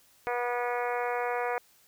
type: harmonic tone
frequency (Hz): 243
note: B3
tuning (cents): -28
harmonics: 2 / 3 / 4 / 5 / 6 / 7 / 8 / 9 / 10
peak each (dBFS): -32 / -33 / -36 / -39 / -40 / -41 / -43 / -41 / -47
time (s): 0.27-1.58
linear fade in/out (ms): 0
effects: white hiss -62 dBFS RMS until 1.87 s